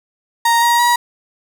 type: tone with pitch steps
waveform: 35% pulse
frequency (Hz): 932.3 / 945.9 / 959.6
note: A#5 / A#5 / A#5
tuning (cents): 0 / +25 / +50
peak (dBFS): -9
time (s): 0.45-0.96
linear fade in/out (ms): 5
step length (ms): 170
effects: none